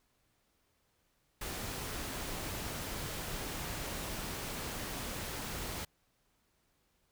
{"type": "noise", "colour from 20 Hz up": "pink", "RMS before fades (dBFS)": -40, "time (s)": [1.41, 5.85], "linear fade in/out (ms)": 5, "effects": ["pink hiss -75 dBFS RMS until 7.11 s"]}